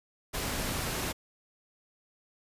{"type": "noise", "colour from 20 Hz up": "pink", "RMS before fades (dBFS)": -33, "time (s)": [0.33, 1.13], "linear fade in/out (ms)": 20, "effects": ["resampled to 32000 Hz"]}